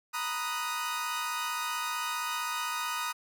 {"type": "chord", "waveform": "sawtooth", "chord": "B major seventh", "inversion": "third", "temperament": "equal", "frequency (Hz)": [932.3, 987.8, 1244.5, 1480], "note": ["A#5", "B5", "D#6", "F#6"], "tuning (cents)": [0, 0, 0, 0], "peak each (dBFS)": [-35, -36, -30, -36], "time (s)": [0.13, 3.13], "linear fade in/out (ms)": 20, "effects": []}